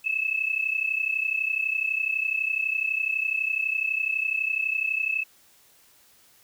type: tone pair together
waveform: sine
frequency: 2594 / 2626 Hz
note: E7 / E7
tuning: -28 / -7 cents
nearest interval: unison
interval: 21 cents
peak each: -26 / -27 dBFS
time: 0.04-5.24 s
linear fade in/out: 20 ms
effects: white hiss -58 dBFS RMS until 6.43 s